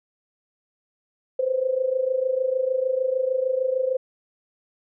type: tone with amplitude modulation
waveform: sine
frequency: 518 Hz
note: C5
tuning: 17 cents flat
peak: -17 dBFS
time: 1.39-3.97 s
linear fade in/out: 5 ms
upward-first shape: sine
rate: 26.6 Hz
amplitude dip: 75%
effects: none